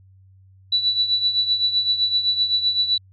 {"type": "tone with tremolo", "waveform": "sine", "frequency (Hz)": 3951, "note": "B7", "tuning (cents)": 0, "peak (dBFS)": -14, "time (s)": [0.72, 2.98], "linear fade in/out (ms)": 5, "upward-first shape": "triangle", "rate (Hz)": 7.8, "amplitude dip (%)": 75, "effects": ["added 95 Hz sine -48 dBFS peak until 3.12 s"]}